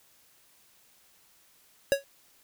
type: tone with exponential decay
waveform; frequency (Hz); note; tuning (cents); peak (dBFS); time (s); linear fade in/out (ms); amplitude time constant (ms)
square; 554.4; C#5; 0; -17; 1.92-2.04; 0; 24
effects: white hiss -62 dBFS RMS until 2.43 s